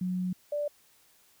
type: tone pair in turn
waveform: sine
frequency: 182.6 / 586.5 Hz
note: F#3 / D5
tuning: -23 / -2 cents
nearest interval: octave + minor sixth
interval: 2021 cents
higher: second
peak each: -28 dBFS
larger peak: neither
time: 0.01-0.33 / 0.52-0.68 s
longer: first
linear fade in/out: 5 ms
effects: white hiss -63 dBFS RMS until 1.4 s